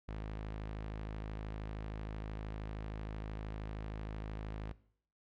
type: tone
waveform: sawtooth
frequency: 53 Hz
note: G#1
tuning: 36 cents sharp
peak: -36 dBFS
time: 0.08-4.73 s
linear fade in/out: 10 ms
effects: noise-tail reverb RT60 0.6 s tail -19 dB re dry + low-pass 3000 Hz 12 dB/octave